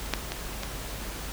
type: clicks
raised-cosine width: 0.2 ms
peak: -23 / -7 / -14 / -15 dBFS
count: 4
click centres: 0.06 / 0.137 / 0.32 / 0.634 s
effects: added 50 Hz sine -38 dBFS peak until 1.32 s + pink hiss -38 dBFS RMS until 1.32 s